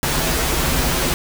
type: noise with comb filter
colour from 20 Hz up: pink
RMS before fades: -19 dBFS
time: 0.03-1.14 s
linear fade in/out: 0 ms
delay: 10 ms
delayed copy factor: -0.6
effects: none